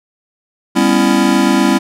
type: chord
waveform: square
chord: C# half-diminished seventh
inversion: second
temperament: just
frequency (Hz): 199.57 / 249.5 / 277.2 / 332.6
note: G3 / B3 / C#4 / E4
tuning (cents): +31 / +18 / 0 / +16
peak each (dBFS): -16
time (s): 0.75-1.79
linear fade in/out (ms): 20
effects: low-pass 11000 Hz 12 dB/octave